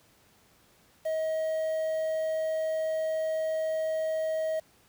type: tone with quantisation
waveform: triangle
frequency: 634 Hz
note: D#5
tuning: 32 cents sharp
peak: -25 dBFS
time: 1.05-4.6 s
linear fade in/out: 10 ms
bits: 8
effects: pink hiss -62 dBFS RMS until 4.88 s + high-pass 60 Hz 12 dB/octave